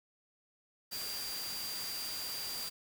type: tone in noise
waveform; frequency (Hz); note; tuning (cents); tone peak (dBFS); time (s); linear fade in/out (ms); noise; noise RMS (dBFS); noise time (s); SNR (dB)
sine; 4740; D8; +15; -40; 0.91-2.7; 20; white; -42; 0.91-2.7; -1
effects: none